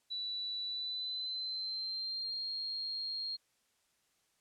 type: tone with pitch glide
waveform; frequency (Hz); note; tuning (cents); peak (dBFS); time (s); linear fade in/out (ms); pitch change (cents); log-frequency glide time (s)
sine; 3952 to 4236; B7 to C8; 0 to +21; -36; 0.1-3.37; 20; +121; 0.66-2.5
effects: white hiss -75 dBFS RMS until 4.4 s + low-pass 10000 Hz 12 dB/octave